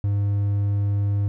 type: tone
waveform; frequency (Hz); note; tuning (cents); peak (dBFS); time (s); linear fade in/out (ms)
triangle; 101.2; G#2; -44; -17; 0.04-1.28; 0
effects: none